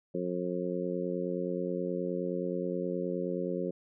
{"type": "harmonic tone", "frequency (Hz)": 89.5, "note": "F2", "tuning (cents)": 43, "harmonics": [2, 3, 4, 5, 6], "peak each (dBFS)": [-36, -39, -36, -37, -37], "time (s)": [0.14, 3.71], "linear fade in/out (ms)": 10, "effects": []}